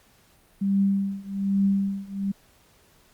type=tone with tremolo; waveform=sine; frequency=196.9 Hz; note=G3; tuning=8 cents sharp; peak=-17 dBFS; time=0.61-2.32 s; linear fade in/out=10 ms; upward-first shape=triangle; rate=1.2 Hz; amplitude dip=95%; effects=pink hiss -59 dBFS RMS until 3.13 s + Opus 48 kbps